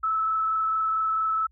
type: tone with frequency modulation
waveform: sine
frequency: 1306 Hz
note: E6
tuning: 17 cents flat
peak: -22 dBFS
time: 0.03-1.47 s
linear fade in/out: 10 ms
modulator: 24.5 Hz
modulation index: 0.61
effects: added 60 Hz sine -57 dBFS peak until 1.51 s